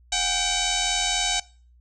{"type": "tone with frequency modulation", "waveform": "sine", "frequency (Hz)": 1568, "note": "G6", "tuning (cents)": 0, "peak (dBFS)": -21, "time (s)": [0.12, 1.4], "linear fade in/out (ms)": 5, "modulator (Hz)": 763, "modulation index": 7.9, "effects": ["noise-tail reverb RT60 0.4 s tail -22 dB re dry", "added 60 Hz sine -52 dBFS peak until 1.8 s"]}